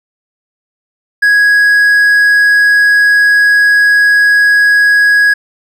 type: tone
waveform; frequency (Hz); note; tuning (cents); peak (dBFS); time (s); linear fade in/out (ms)
triangle; 1661.2; G#6; 0; -3; 1.22-5.34; 10
effects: none